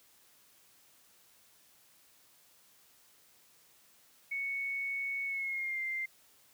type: tone with pitch glide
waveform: sine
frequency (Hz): 2217 to 2093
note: C#7 to C7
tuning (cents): 0 to 0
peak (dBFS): -33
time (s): 4.31-6.06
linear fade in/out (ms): 10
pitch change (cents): -100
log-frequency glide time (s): 5.25-5.82
effects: white hiss -64 dBFS RMS until 6.53 s + high-pass 60 Hz 12 dB/octave